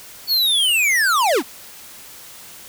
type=linear sweep; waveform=square; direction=down; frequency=4494 to 204.1 Hz; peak=-15 dBFS; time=0.27-1.43 s; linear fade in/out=50 ms; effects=white hiss -40 dBFS RMS until 2.68 s